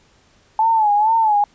sine tone with vibrato, 864 Hz, A5, 32 cents flat, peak -12 dBFS, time 0.59-1.44 s, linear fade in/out 2 ms, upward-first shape sine, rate 2.2 Hz, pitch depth 93 cents each way, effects pink hiss -55 dBFS RMS until 1.54 s + resampled to 16000 Hz

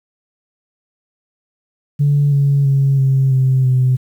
sine tone with pitch steps, 143.9 / 140.61 / 137.4 / 134.26 / 131.2 / 128.2 Hz, D3 / C#3 / C#3 / C3 / C3 / C3, -35 / +25 / -15 / +45 / +5 / -35 cents, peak -9 dBFS, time 1.99-3.97 s, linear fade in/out 20 ms, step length 330 ms, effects tanh soft clip ceiling -6 dBFS + 8-bit

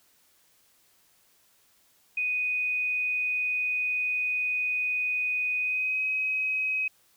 sine tone with pitch glide, 2489 to 2534 Hz, D#7 to D#7, 0 to +31 cents, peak -25 dBFS, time 2.17-6.88 s, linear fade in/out 5 ms, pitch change +31 cents, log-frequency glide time 5.59-6.04 s, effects white hiss -64 dBFS RMS until 7.16 s

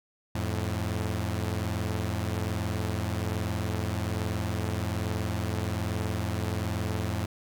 sawtooth tone pair together, 87 / 108.2 Hz, F2 / A2, -6 / -29 cents, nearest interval major third, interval 377 cents, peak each -27 dBFS, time 0.35-7.26 s, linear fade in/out 5 ms, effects none

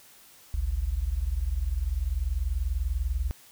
sine tone pair together, 50.5 / 70.7 Hz, G#1 / C#2, -48 / +35 cents, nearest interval tritone, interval 583 cents, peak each -28 dBFS, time 0.54-3.31 s, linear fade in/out 0 ms, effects white hiss -54 dBFS RMS until 3.51 s

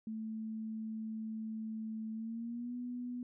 sine tone with pitch glide, 220 to 245.5 Hz, A3 to B3, 0 to -10 cents, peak -38 dBFS, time 0.07-3.23 s, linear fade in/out 2 ms, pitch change +190 cents, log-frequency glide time 2.13-2.75 s, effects none

